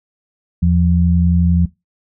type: tone pair together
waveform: sine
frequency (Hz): 81.8 / 173.33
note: E2 / F3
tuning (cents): -13 / -13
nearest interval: octave + minor second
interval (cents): 1300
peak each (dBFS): -13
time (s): 0.62-1.66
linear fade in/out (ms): 10
effects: noise-tail reverb RT60 0.2 s tail -19 dB re dry